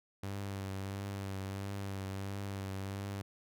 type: tone with vibrato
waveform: sawtooth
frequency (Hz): 98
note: G2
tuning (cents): 0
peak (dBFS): -34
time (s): 0.23-3.22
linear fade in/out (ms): 5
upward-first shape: triangle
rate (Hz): 1.5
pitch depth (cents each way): 35
effects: none